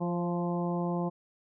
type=harmonic tone with a mistuned harmonic; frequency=173.8 Hz; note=F3; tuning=8 cents flat; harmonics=1 / 2 / 3 / 4 / 5 / 6; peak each=-30 / -35 / -38 / -39 / -40 / -42 dBFS; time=0-1.1 s; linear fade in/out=20 ms; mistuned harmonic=3; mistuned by=+20 cents; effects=none